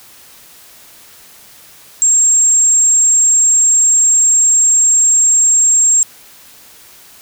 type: tone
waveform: sine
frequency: 7490 Hz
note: A#8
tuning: 7 cents sharp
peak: -7 dBFS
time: 2.02-6.03 s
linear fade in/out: 0 ms
effects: white hiss -41 dBFS RMS until 7.21 s